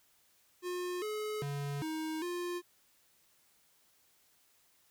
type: tone with pitch steps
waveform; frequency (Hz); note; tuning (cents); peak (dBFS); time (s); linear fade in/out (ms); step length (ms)
square; 358.2 / 426 / 142.3 / 315 / 352.2; F4 / G#4 / C#3 / D#4 / F4; +44 / +44 / +46 / +21 / +15; -36; 0.62-2.62; 50; 400
effects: white hiss -69 dBFS RMS until 4.9 s